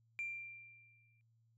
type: tone with exponential decay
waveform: sine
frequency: 2370 Hz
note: D7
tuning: 15 cents sharp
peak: -36 dBFS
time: 0.19-1.21 s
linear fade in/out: 0 ms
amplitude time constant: 220 ms
effects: tanh soft clip ceiling -34 dBFS + added 114 Hz sine -70 dBFS peak until 1.57 s